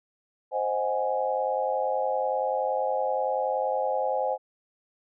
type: chord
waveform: sine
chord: Ab dominant seventh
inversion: first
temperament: equal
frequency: 523.3 / 622.3 / 740 / 830.6 Hz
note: C5 / Eb5 / Gb5 / Ab5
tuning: 0 / 0 / 0 / 0 cents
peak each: -28 / -31 / -32 / -29 dBFS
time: 0.51-4.38 s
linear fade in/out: 50 ms
effects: none